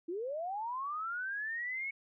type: linear sweep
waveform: sine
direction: up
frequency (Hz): 320 to 2217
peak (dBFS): -35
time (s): 0.08-1.91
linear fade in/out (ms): 10
effects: none